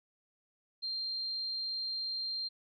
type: tone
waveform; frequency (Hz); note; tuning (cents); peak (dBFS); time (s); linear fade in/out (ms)
sine; 4179; C8; -3; -34; 0.82-2.49; 20
effects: none